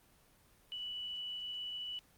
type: tone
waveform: sine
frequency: 2960 Hz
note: F#7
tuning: in tune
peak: -39 dBFS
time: 0.72-1.99 s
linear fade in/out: 0 ms
effects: pink hiss -66 dBFS RMS until 2.17 s + Opus 24 kbps